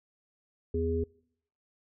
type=harmonic tone; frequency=82.41 Hz; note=E2; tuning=in tune; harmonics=1 / 3 / 5; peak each=-31 / -35 / -30 dBFS; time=0.74-1.04 s; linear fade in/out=5 ms; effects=noise-tail reverb RT60 0.7 s tail -25 dB re dry